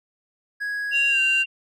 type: tone with pitch glide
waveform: triangle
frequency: 1661.2 to 1550 Hz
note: G#6 to G6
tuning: 0 to -20 cents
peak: -23 dBFS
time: 0.6-1.44 s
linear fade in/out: 20 ms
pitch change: -120 cents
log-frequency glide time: 1.09-1.2 s
type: tone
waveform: sine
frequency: 2772 Hz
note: F7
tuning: 14 cents flat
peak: -16 dBFS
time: 0.91-1.46 s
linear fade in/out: 50 ms
effects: tanh soft clip ceiling -14 dBFS